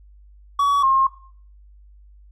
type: tone pair in turn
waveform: triangle / sine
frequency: 1131 / 1069.7 Hz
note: C#6 / C6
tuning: +34 / +38 cents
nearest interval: minor second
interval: 96 cents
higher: first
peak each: -13 dBFS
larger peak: neither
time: 0.59-0.83 / 0.83-1.07 s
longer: neither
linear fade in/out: 5 ms
effects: noise-tail reverb RT60 0.5 s tail -17 dB re dry + added 50 Hz sine -45 dBFS peak until 2.31 s